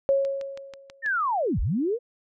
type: tone with exponential decay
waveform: sine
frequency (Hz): 549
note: C#5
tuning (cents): -17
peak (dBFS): -16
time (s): 0.09-1.06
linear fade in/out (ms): 0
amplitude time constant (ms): 210
type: click train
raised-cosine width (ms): 0.2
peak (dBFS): -25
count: 6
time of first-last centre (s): 0.25-1.062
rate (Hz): 6.16
type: linear two-way sweep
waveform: sine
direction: down then up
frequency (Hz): 1858 to 32 to 503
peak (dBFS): -22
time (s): 1.02-1.99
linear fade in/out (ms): 50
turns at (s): 1.6
effects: none